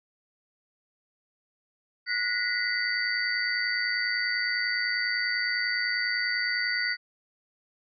sine tone cluster, 1464 / 1917 / 2027 / 4593 Hz, F#6 / A#6 / B6 / D8, -19 / +48 / +45 / -39 cents, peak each -31 dBFS, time 2.06-6.97 s, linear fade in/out 50 ms, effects none

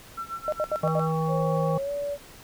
sine tone with tremolo, 1347 Hz, E6, 37 cents sharp, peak -29 dBFS, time 0.17-1.12 s, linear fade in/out 10 ms, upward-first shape sine, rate 7.3 Hz, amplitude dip 90%
sine tone bursts, 613 Hz, D#5, 26 cents flat, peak -23 dBFS, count 5, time 0.48-0.995 s, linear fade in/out 0 ms, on 43 ms, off 75 ms
harmonic tone, 160.2 Hz, E3, 49 cents flat, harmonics 1 / 3 / 5 / 7, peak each -25 / -30 / -32 / -33 dBFS, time 0.83-1.78 s, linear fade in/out 5 ms
sine tone with pitch glide, 538 to 573.3 Hz, C5 to D5, +48 to -42 cents, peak -27 dBFS, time 1.27-2.18 s, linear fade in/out 50 ms, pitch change +110 cents, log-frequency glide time 1.76-1.91 s
effects pink hiss -48 dBFS RMS until 2.43 s

